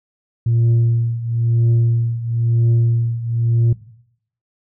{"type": "tone with tremolo", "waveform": "sine", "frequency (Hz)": 116.54, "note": "A#2", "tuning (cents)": 0, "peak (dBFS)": -8, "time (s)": [0.46, 3.73], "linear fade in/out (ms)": 5, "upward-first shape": "triangle", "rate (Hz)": 1, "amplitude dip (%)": 85, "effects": ["noise-tail reverb RT60 0.7 s tail -18 dB re dry", "tanh soft clip ceiling -10 dBFS"]}